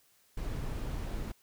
brown noise, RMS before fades -36 dBFS, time 0.37-1.32 s, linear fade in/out 5 ms, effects white hiss -67 dBFS RMS until 1.42 s

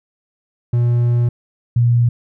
triangle / sine tone pair in turn, 120 / 119.52 Hz, B2 / A#2, -49 / +44 cents, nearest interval unison, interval 7 cents, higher first, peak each -10 dBFS, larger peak neither, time 0.73-1.29 / 1.76-2.09 s, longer first, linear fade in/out 5 ms, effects none

